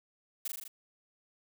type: noise with echo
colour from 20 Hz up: blue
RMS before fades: -36 dBFS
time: 0.45-0.48 s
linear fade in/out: 5 ms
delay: 40 ms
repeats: 5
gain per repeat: -2 dB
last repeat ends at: 0.68 s
effects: none